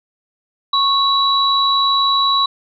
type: tone pair together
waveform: sine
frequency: 1100 / 3914 Hz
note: C#6 / B7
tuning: -14 / -16 cents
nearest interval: octave + minor seventh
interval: 2198 cents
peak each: -15 dBFS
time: 0.73-2.46 s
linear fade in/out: 5 ms
effects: none

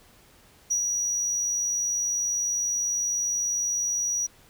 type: tone with ADSR envelope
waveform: triangle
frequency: 5800 Hz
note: F#8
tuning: 35 cents flat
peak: -20 dBFS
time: 0.7-4.27 s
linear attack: 15 ms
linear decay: 90 ms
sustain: -3 dB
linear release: 14 ms
effects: pink hiss -56 dBFS RMS until 4.49 s

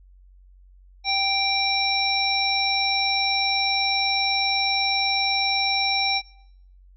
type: harmonic tone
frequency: 784 Hz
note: G5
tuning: in tune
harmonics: 1 / 3 / 5 / 7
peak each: -26 / -26 / -26 / -26 dBFS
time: 1.04-6.22 s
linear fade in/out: 50 ms
effects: noise-tail reverb RT60 0.7 s tail -20 dB re dry + added 46 Hz sine -48 dBFS peak until 6.96 s

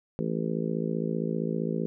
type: harmonic tone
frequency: 55.3 Hz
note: A1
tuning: 9 cents sharp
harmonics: 3 / 4 / 5 / 6 / 7 / 8 / 9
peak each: -31 / -32 / -38 / -38 / -35 / -36 / -38 dBFS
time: 0.19-1.86 s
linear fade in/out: 0 ms
effects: none

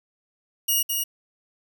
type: tone with echo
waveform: 5% pulse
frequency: 2877 Hz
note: F#7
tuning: 49 cents flat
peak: -11 dBFS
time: 0.68-0.83 s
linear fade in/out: 10 ms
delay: 210 ms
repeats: 1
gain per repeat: -4 dB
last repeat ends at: 1.04 s
effects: 8-bit

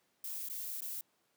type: noise with dropouts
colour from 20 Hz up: violet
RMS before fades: -41 dBFS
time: 0.24-1.01 s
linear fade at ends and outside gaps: 2 ms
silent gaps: 0.488-0.498 / 0.807-0.819 s
effects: pink hiss -75 dBFS RMS until 1.36 s + high-pass 200 Hz 12 dB/octave

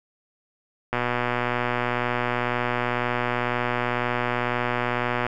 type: click train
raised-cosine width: 0.5 ms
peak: -9 dBFS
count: 530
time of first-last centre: 0.93-5.266 s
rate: 122 Hz
effects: none

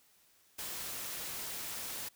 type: noise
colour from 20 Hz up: white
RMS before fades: -41 dBFS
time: 0.58-2.09 s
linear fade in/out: 10 ms
effects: white hiss -67 dBFS RMS until 2.15 s

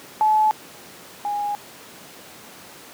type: tone pair in turn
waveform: sine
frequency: 861 / 822.5 Hz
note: A5 / G#5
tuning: -38 / -17 cents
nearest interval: minor second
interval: 79 cents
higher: first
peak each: -14 / -22 dBFS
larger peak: first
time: 0.21-0.51 / 1.25-1.55 s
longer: neither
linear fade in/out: 0 ms
effects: pink hiss -42 dBFS RMS until 2.93 s + high-pass 200 Hz 12 dB/octave

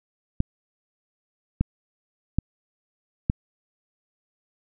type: clicks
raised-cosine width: 5 ms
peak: -8 dBFS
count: 4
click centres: 0.404 / 1.61 / 2.386 / 3.299 s
effects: none

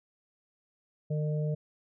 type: harmonic tone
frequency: 151.6 Hz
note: D#3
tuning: 45 cents flat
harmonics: 1 / 3 / 4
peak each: -28 / -38 / -40 dBFS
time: 1.1-1.55 s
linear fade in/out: 10 ms
effects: none

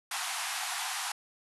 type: band-pass noise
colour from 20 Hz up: pink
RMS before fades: -35 dBFS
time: 0.11-1.12 s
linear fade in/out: 5 ms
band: 710 to 12000 Hz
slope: 96 dB/octave
effects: none

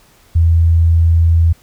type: tone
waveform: sine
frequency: 83 Hz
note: E2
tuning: 12 cents sharp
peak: -7 dBFS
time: 0.35-1.53 s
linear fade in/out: 10 ms
effects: pink hiss -49 dBFS RMS until 1.62 s

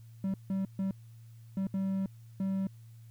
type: tone bursts at uneven times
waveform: triangle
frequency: 192.7 Hz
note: G3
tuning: 29 cents flat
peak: -27 dBFS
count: 6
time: 0.24-0.34 / 0.5-0.65 / 0.79-0.91 / 1.57-1.67 / 1.74-2.06 / 2.4-2.67 s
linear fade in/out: 2 ms
effects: added 114 Hz sine -49 dBFS peak until 3.1 s + white hiss -69 dBFS RMS until 3.1 s

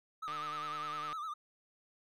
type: tone with vibrato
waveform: triangle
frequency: 1244.5 Hz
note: D#6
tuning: in tune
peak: -36 dBFS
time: 0.22-1.34 s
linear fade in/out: 10 ms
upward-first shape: sine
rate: 9.9 Hz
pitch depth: 100 cents each way
type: click train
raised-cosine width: 0.3 ms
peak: -30 dBFS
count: 129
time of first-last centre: 0.28-1.128 s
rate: 151 Hz
effects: none

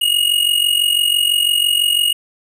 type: tone with amplitude modulation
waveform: square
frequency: 2874 Hz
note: F7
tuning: 49 cents sharp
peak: -10 dBFS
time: 0.01-2.13 s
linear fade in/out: 10 ms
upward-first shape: sine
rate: 46 Hz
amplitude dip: 75%
effects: none

